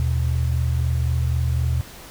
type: tone pair together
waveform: sine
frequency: 78.22 / 122.1 Hz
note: D#2 / B2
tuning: +10 / -19 cents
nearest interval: minor sixth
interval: 771 cents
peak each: -20 / -22 dBFS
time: 0-1.81 s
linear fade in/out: 0 ms
effects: pink hiss -41 dBFS RMS until 2.1 s